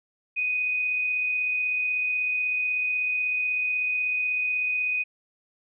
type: tone with amplitude modulation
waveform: sine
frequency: 2493 Hz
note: D#7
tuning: 3 cents sharp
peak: -22 dBFS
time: 0.36-5.04 s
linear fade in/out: 20 ms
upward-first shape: sine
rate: 36.2 Hz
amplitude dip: 25%
effects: none